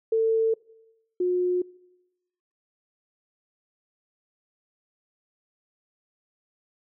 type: tone pair in turn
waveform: sine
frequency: 447.6 / 360.2 Hz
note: A4 / F#4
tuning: +30 / -46 cents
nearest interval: major third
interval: 376 cents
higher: first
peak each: -19 / -21 dBFS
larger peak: first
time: 0.12-0.54 / 1.2-1.62 s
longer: neither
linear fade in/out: 5 ms
effects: noise-tail reverb RT60 1.0 s tail -24 dB re dry